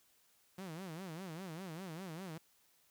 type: tone with vibrato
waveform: sawtooth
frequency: 174.3 Hz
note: F3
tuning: 3 cents flat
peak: -40 dBFS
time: 0.58-2.38 s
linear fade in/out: 5 ms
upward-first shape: sine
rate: 5 Hz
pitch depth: 200 cents each way
effects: white hiss -71 dBFS RMS until 2.9 s